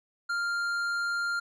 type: tone with tanh clipping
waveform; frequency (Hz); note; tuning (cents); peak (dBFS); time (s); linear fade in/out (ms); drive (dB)
sine; 1396.9; F6; 0; -29; 0.29-1.4; 10; 10
effects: none